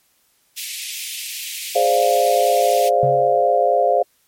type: high-pass noise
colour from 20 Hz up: pink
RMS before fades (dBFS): -29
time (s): 0.56-2.9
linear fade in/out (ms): 20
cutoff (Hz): 2200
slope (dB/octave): 48
type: chord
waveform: sine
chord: D half-diminished seventh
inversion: second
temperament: equal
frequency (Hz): 415.3 / 523.3 / 587.3 / 698.5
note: Ab4 / C5 / D5 / F5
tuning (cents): 0 / 0 / 0 / 0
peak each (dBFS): -22 / -18 / -20 / -16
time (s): 1.75-4.03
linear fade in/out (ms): 10
type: tone with exponential decay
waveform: triangle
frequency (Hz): 135.6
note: C#3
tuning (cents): -38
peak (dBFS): -16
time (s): 3.03-3.49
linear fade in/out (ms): 2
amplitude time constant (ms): 100
effects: white hiss -61 dBFS RMS until 4.27 s + MP3 64 kbps